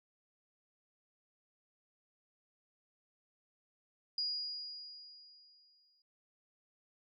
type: tone with exponential decay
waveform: sine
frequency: 4878 Hz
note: D#8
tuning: 35 cents flat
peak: -32 dBFS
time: 4.18-6.02 s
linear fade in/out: 2 ms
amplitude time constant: 400 ms
effects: none